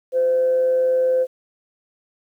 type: tone with amplitude modulation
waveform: sine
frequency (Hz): 514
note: C5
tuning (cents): -31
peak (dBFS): -13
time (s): 0.12-1.27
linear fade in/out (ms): 50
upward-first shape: sine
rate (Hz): 152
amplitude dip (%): 25
effects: tanh soft clip ceiling -10 dBFS + 9-bit